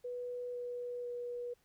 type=tone with pitch steps; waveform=sine; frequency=491.3 / 487.9 / 484.5 Hz; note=B4 / B4 / B4; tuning=-9 / -21 / -33 cents; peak=-38 dBFS; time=0.04-1.54 s; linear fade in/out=10 ms; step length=500 ms; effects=pink hiss -73 dBFS RMS until 1.64 s